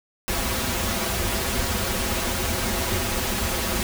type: noise with comb filter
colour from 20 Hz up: pink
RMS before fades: -25 dBFS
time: 0.28-3.83 s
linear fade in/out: 0 ms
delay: 6.7 ms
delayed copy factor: -0.9
effects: none